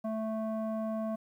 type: tone with low-pass filter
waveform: square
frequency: 220 Hz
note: A3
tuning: in tune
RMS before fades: -34 dBFS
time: 0.04-1.16 s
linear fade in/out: 10 ms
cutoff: 830 Hz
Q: 7
effects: 11-bit